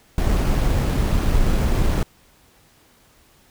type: noise with sample-and-hold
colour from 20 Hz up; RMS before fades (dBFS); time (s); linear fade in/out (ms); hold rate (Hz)
brown; -18; 0.18-2.03; 2; 7350
effects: pink hiss -55 dBFS RMS until 3.5 s